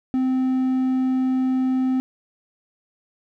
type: tone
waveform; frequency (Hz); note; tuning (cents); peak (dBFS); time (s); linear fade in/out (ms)
triangle; 259; C4; -17; -16; 0.14-2; 0
effects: none